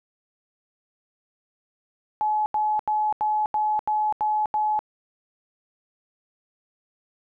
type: tone bursts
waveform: sine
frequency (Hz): 852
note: G#5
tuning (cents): +44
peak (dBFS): -20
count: 8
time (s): 2.21-4.791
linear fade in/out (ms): 0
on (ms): 250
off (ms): 83
effects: none